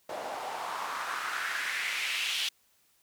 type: noise with band-pass filter sweep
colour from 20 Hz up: white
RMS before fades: -34 dBFS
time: 0.09-2.49 s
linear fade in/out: 5 ms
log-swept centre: 610 to 3200 Hz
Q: 3
effects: white hiss -68 dBFS RMS until 3.02 s